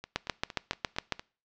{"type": "two click trains", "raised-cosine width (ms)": 0.2, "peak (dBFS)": [-10, -22], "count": [8, 6], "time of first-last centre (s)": [[0.16, 1.123], [0.04, 1.195]], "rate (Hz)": [7.27, 4.33], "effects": ["noise-tail reverb RT60 0.4 s tail -23 dB re dry", "low-pass 5000 Hz 12 dB/octave"]}